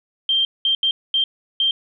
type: tone bursts at uneven times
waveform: sine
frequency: 3163 Hz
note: G7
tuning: 15 cents sharp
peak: -15 dBFS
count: 5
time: 0.29-0.45 / 0.65-0.75 / 0.83-0.91 / 1.14-1.24 / 1.6-1.71 s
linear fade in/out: 2 ms
effects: none